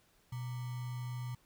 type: tone with sample-and-hold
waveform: sine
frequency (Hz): 123.47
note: B2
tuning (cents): 0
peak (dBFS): -37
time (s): 0.32-1.35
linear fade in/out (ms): 5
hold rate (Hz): 1050
effects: pink hiss -69 dBFS RMS until 1.45 s